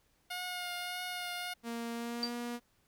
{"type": "tone with vibrato", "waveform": "10% pulse", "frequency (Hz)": 717, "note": "F5", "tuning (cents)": 45, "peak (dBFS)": -29, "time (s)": [0.3, 1.54], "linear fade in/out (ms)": 10, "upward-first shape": "triangle", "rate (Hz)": 1.7, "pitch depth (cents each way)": 21}
{"type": "tone with pitch glide", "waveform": "sawtooth", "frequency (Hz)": [233.1, 239.5], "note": ["A#3", "A#3"], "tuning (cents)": [0, 47], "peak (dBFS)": -33, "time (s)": [1.63, 2.6], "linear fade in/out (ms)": 50, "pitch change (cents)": 47, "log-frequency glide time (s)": [1.93, 2.32]}
{"type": "tone with exponential decay", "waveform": "sine", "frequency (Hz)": 4685, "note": "D8", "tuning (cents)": -5, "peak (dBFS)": -27, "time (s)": [2.23, 2.34], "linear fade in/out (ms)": 1, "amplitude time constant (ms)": 22}
{"effects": ["pink hiss -72 dBFS RMS until 2.87 s"]}